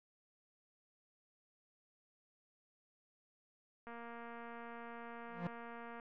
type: click train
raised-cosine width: 0.5 ms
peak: -35 dBFS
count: 499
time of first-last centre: 3.87-5.998 s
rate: 234 Hz
type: tone with exponential growth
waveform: 45% pulse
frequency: 174.3 Hz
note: F3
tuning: 3 cents flat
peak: -34 dBFS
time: 5.27-5.47 s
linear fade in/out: 2 ms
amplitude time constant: 43 ms
effects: low-pass 2000 Hz 12 dB/octave